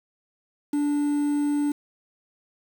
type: tone with quantisation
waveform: triangle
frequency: 291.3 Hz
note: D4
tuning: 14 cents flat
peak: -19 dBFS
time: 0.73-1.72 s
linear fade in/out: 5 ms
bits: 7
effects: none